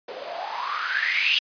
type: noise with band-pass filter sweep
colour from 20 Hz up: blue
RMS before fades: -26 dBFS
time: 0.08-1.39 s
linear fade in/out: 5 ms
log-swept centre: 460 to 3000 Hz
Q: 8.2
effects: resampled to 11025 Hz